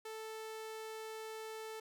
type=tone; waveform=sawtooth; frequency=440 Hz; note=A4; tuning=in tune; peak=-40 dBFS; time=0.05-1.8 s; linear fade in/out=5 ms; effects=none